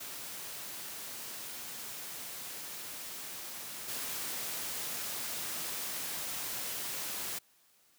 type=noise with level steps; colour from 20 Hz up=white; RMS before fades=-43 / -38 dBFS; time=0-7.39 s; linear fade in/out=10 ms; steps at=3.88 s; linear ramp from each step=5 ms; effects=white hiss -67 dBFS RMS until 7.98 s + high-pass 100 Hz 12 dB/octave